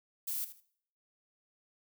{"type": "noise with echo", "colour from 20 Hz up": "violet", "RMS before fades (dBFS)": -36, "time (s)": [0.27, 0.45], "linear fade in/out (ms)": 10, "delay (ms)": 78, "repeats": 2, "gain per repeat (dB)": -13, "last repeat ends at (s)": 0.606, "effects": ["noise-tail reverb RT60 0.6 s tail -20 dB re dry"]}